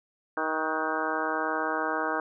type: harmonic tone with a mistuned harmonic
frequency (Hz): 157.6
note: D#3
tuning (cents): +23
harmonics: 2 / 3 / 4 / 5 / 6 / 7 / 8 / 9 / 10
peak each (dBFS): -35 / -35 / -35 / -35 / -35 / -35 / -35 / -35 / -35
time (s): 0.37-2.2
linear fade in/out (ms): 2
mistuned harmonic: 9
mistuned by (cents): +57
effects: none